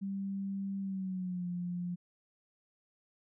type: tone with pitch glide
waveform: sine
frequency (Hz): 196 to 176.65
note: G3 to F3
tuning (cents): 0 to +20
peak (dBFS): -34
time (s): 0.01-1.96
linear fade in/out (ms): 20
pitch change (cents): -180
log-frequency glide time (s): 0.8-1.47
effects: none